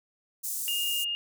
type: high-pass noise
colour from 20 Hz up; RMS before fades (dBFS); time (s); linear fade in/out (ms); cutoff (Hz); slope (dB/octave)
pink; -33; 0.43-1.05; 20; 7200; 24
type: tone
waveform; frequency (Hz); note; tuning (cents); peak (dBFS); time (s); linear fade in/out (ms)
sine; 2834; F7; +25; -28; 0.68-1.15; 0
effects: none